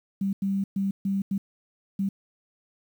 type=tone bursts at uneven times; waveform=sine; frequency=196 Hz; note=G3; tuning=in tune; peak=-23 dBFS; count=6; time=0.21-0.33 / 0.42-0.64 / 0.76-0.91 / 1.05-1.22 / 1.31-1.38 / 1.99-2.09 s; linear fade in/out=5 ms; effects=9-bit